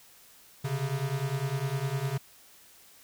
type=beating tone pair; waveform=square; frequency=130.81 / 140.71 Hz; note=C3 / C#3; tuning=0 / +26 cents; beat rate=9.9 Hz; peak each=-33 / -32 dBFS; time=0.64-2.18 s; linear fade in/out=10 ms; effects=white hiss -56 dBFS RMS until 3.03 s